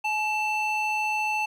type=ring-modulated tone; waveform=triangle; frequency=1760 Hz; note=A6; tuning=in tune; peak=-19 dBFS; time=0.04-1.46 s; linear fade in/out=10 ms; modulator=907 Hz; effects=10-bit